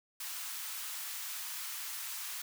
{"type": "high-pass noise", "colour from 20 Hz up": "white", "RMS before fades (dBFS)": -41, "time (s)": [0.2, 2.42], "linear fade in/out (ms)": 5, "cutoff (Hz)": 950, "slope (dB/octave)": 24, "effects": []}